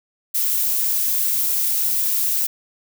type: noise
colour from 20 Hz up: violet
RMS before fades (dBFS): -20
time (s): 0.34-2.47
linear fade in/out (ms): 10
effects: none